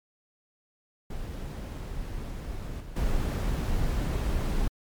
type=noise with level steps; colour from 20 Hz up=brown; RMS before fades=-35 / -40 / -27 dBFS; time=1.1-4.68 s; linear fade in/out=5 ms; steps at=2.8 / 2.96 s; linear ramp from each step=5 ms; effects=MP3 96 kbps